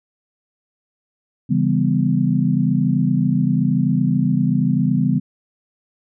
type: chord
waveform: sine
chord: C# half-diminished seventh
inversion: none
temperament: just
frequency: 138.59 / 166.31 / 199.57 / 249.5 Hz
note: C#3 / E3 / G3 / B3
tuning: 0 / +16 / +31 / +18 cents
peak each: -20 dBFS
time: 1.49-5.2 s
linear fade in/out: 20 ms
effects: none